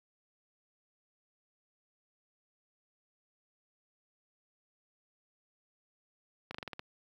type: slowing click train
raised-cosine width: 0.3 ms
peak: -24 dBFS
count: 7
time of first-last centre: 6.51-6.794 s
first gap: 35 ms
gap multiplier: 1.12
effects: high-pass 80 Hz 12 dB/octave + 11-bit